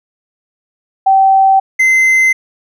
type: tone pair in turn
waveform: sine / triangle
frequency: 773 / 2064 Hz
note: G5 / C7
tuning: -24 / -24 cents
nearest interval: octave + perfect fourth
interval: 1700 cents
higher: second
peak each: -5 dBFS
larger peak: neither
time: 1.06-1.6 / 1.79-2.33 s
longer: neither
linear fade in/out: 10 ms
effects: none